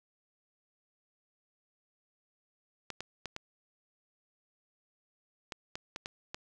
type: clicks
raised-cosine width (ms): 0.2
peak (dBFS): -21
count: 9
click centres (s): 2.903 / 3.006 / 3.257 / 3.364 / 5.522 / 5.755 / 5.961 / 6.059 / 6.345
effects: none